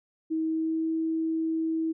sine tone with pitch glide, 319.4 to 322.9 Hz, D#4 to E4, +45 to -36 cents, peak -25 dBFS, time 0.3-1.93 s, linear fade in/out 20 ms, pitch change +19 cents, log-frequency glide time 0.44-0.91 s, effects none

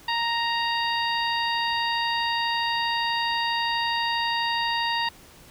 harmonic tone, 932.3 Hz, A#5, in tune, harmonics 1 / 2 / 3 / 4 / 5, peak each -26 / -29 / -31 / -32 / -33 dBFS, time 0.08-5.09 s, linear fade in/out 5 ms, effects pink hiss -50 dBFS RMS until 5.5 s

